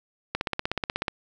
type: click train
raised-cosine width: 0.3 ms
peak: -10 dBFS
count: 13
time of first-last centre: 0.35-1.082 s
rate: 16.4 Hz
effects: none